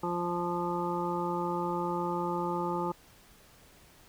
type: harmonic tone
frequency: 174.5 Hz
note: F3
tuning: 1 cent flat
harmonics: 1 / 2 / 3 / 5 / 6 / 7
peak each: -36 / -34 / -39 / -34 / -43 / -38 dBFS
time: 0.03-2.92 s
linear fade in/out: 5 ms
effects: pink hiss -58 dBFS RMS until 4.08 s